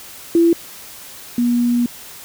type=tone pair in turn; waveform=sine; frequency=336.7 / 240.6 Hz; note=E4 / B3; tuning=+37 / -45 cents; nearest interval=tritone; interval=582 cents; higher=first; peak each=-9 / -13 dBFS; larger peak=first; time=0.35-0.53 / 1.38-1.86 s; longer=second; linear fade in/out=2 ms; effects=white hiss -37 dBFS RMS until 2.24 s